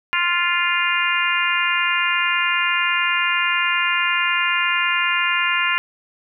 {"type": "harmonic tone", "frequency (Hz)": 349.2, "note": "F4", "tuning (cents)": 0, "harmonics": [3, 4, 5, 6, 7, 8], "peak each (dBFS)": [-24, -24, -24, -24, -24, -24], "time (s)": [0.13, 5.78], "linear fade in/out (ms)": 0, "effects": []}